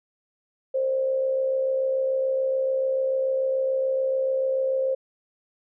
sine tone with amplitude modulation, 528 Hz, C5, 16 cents sharp, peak -19 dBFS, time 0.74-4.95 s, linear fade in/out 10 ms, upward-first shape sine, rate 66.9 Hz, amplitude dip 45%, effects none

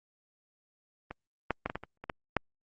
clicks, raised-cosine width 0.5 ms, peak -24 / -13 / -15 / -19 / -18 / -27 / -27 / -18 / -10 dBFS, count 9, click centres 1.11 / 1.507 / 1.66 / 1.699 / 1.756 / 1.836 / 2.04 / 2.098 / 2.367 s, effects Opus 24 kbps

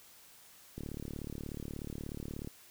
click train, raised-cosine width 3 ms, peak -28 dBFS, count 63, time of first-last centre 0.78-2.474 s, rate 36.6 Hz, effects white hiss -58 dBFS RMS until 2.7 s

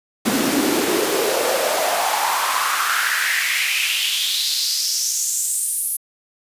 pink noise with high-pass filter sweep, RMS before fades -20 dBFS, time 0.25-5.97 s, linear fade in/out 10 ms, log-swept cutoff 220 to 11000 Hz, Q 4.1, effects resampled to 32000 Hz

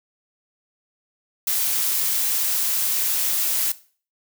blue noise, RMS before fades -22 dBFS, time 1.47-3.72 s, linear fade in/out 5 ms, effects noise-tail reverb RT60 0.4 s tail -17 dB re dry

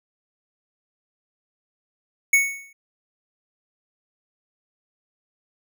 square tone with exponential decay, 2217 Hz, C#7, in tune, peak -12 dBFS, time 2.33-2.73 s, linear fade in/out 5 ms, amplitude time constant 85 ms, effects none

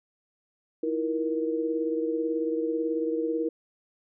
sine tone cluster, 321 / 339.2 / 471.9 Hz, E4 / E4 / A#4, -46 / +50 / +21 cents, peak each -29 / -34 / -28 dBFS, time 0.83-3.49 s, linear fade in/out 5 ms, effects none

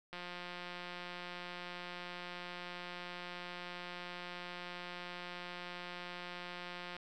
click train, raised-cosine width 0.3 ms, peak -29 dBFS, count 1211, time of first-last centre 0.13-6.966 s, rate 177 Hz, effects none

